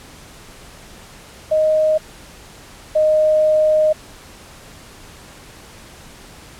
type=tone pair in turn; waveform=sine; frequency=622.3 / 618.4 Hz; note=D#5 / D#5; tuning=0 / -11 cents; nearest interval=unison; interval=11 cents; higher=first; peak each=-12 / -11 dBFS; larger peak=second; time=1.51-1.98 / 2.95-3.93 s; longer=second; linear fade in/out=10 ms; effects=pink hiss -41 dBFS RMS until 6.59 s + low-pass 11000 Hz 12 dB/octave